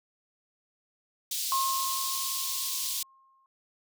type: high-pass noise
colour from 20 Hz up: pink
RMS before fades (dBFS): -32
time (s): 1.31-3.03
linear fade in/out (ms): 5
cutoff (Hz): 3600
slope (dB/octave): 24
type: tone with exponential decay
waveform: sine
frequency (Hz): 1070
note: C6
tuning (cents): +38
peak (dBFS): -24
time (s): 1.52-3.46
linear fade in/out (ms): 1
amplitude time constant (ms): 420
effects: none